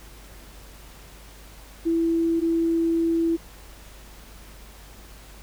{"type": "tone pair in turn", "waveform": "sine", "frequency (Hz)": [331.4, 331.4], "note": ["E4", "E4"], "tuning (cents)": [9, 9], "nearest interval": "unison", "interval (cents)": 0, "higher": "neither", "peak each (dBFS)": -19, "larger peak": "neither", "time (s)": [[1.85, 2.41], [2.41, 3.37]], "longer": "second", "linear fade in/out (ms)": 20, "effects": ["added 50 Hz sine -45 dBFS peak until 5.42 s", "pink hiss -48 dBFS RMS until 5.42 s"]}